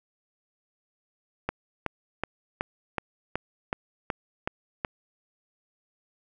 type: click train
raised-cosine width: 0.5 ms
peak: -12 dBFS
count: 10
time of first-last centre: 1.49-4.848 s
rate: 2.68 Hz
effects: none